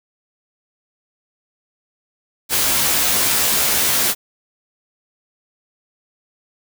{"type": "noise with comb filter", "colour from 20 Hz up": "white", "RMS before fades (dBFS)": -17, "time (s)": [2.49, 4.15], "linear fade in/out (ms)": 50, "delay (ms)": 14, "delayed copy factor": 0.7, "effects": []}